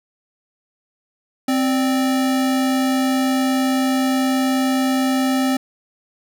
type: tone pair together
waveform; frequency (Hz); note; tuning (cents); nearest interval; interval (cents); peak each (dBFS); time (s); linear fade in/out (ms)
square; 261.6 / 587.3; C4 / D5; 0 / 0; octave + major second; 1400; -17 / -28; 1.48-5.57; 5
effects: none